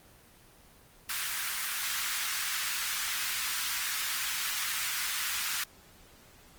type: high-pass noise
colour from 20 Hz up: pink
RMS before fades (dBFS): -33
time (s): 1.09-5.64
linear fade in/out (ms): 5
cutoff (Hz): 1300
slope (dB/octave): 24
effects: pink hiss -57 dBFS RMS until 6.58 s + Opus 24 kbps